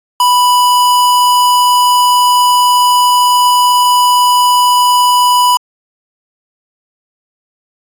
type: tone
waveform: square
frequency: 987.8 Hz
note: B5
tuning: in tune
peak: -7 dBFS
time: 0.2-5.57 s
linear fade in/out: 2 ms
effects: AAC 64 kbps